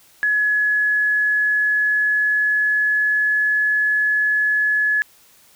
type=tone with pitch glide; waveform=sine; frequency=1694 to 1703.8 Hz; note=G#6 to G#6; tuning=+34 to +44 cents; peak=-15 dBFS; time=0.23-5.02 s; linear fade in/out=0 ms; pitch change=+10 cents; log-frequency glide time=0.56-3.45 s; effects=white hiss -52 dBFS RMS until 5.55 s